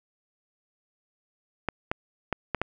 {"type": "clicks", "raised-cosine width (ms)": 0.5, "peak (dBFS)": -11, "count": 5, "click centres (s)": [1.687, 1.915, 2.327, 2.547, 2.616], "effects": []}